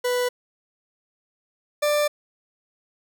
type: tone pair in turn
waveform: 40% pulse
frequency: 493.9 / 591.6 Hz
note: B4 / D5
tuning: 0 / +13 cents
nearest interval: minor third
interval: 313 cents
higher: second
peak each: -20 / -18 dBFS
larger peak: second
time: 0.04-0.29 / 1.82-2.08 s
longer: second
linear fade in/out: 10 ms
effects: none